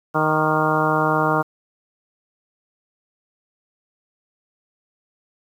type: harmonic tone with a mistuned harmonic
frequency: 155.56 Hz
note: D#3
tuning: in tune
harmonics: 1 / 2 / 3 / 4 / 5 / 6 / 7 / 8 / 9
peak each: -25 / -25 / -25 / -25 / -25 / -25 / -25 / -25 / -25 dBFS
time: 0.14-1.43 s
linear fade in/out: 20 ms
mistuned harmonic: 8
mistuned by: -45 cents
effects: 8-bit